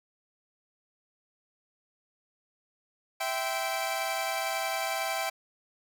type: tone cluster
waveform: sawtooth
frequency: 657 / 779 / 1032 / 2326 Hz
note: E5 / G5 / C6 / D7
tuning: -6 / -11 / -24 / -17 cents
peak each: -30 / -29 / -35 / -34 dBFS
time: 3.2-5.3 s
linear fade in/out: 10 ms
effects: none